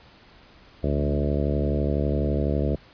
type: harmonic tone with a mistuned harmonic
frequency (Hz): 72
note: D2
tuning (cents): -34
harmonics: 1 / 2 / 3 / 4 / 5 / 6 / 7 / 8 / 9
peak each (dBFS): -25 / -28 / -30 / -31 / -32 / -33 / -33 / -34 / -35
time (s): 0.83-2.76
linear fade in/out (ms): 10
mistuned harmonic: 2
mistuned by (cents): +21
effects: pink hiss -52 dBFS RMS until 2.93 s + resampled to 11025 Hz